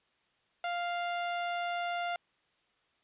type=tone; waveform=sawtooth; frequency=698.5 Hz; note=F5; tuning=in tune; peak=-28 dBFS; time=0.64-2.16 s; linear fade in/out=2 ms; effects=white hiss -72 dBFS RMS until 3.03 s + resampled to 8000 Hz

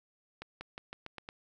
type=accelerating click train; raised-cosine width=0.3 ms; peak=-26 dBFS; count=7; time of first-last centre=0.42-1.289 s; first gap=190 ms; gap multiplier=0.89; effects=none

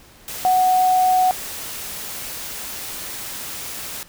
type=tone in noise; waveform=sine; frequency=740 Hz; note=F#5; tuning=in tune; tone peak=-13 dBFS; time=0.45-1.31 s; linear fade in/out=0 ms; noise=white; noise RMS=-31 dBFS; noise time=0.28-4.03 s; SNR=+15 dB; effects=pink hiss -48 dBFS RMS until 4.08 s

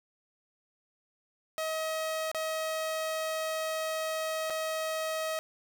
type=tone with dropouts; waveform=sawtooth; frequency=635 Hz; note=D#5; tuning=35 cents sharp; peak=-27 dBFS; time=1.58-5.39 s; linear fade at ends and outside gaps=0 ms; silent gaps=2.315-2.347 / 4.499-4.504 s; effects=none

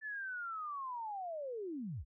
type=linear sweep; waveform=sine; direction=down; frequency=1760 to 44.94 Hz; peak=-39 dBFS; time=0.01-2.05 s; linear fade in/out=50 ms; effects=none

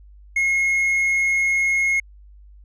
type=tone; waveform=triangle; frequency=2161 Hz; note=C#7; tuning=45 cents flat; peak=-15 dBFS; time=0.36-2 s; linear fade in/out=5 ms; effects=added 50 Hz sine -43 dBFS peak until 2.64 s + resampled to 24000 Hz

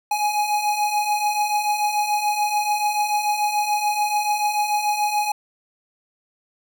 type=beating tone pair; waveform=square; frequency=830.6 / 837.5 Hz; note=G#5 / G#5; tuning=0 / +14 cents; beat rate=6.9 Hz; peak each=-27 / -21 dBFS; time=0.11-5.32 s; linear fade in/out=5 ms; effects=none

